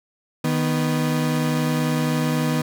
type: tone pair together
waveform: 35% pulse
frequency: 154.72 / 245.6 Hz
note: D#3 / B3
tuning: -9 / -9 cents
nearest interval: minor sixth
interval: 800 cents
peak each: -20 / -21 dBFS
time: 0.44-2.62 s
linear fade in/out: 5 ms
effects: none